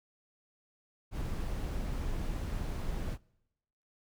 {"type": "noise", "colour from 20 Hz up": "brown", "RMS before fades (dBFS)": -35, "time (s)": [1.11, 3.18], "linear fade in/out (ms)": 50, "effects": ["noise-tail reverb RT60 0.9 s tail -25 dB re dry"]}